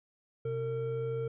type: tone pair together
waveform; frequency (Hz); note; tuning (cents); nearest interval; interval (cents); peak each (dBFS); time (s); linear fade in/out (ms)
triangle; 127.2 / 455.8; C3 / A#4; -48 / -39; octave + minor seventh; 2209; -34 / -31; 0.45-1.28; 5
effects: resampled to 8000 Hz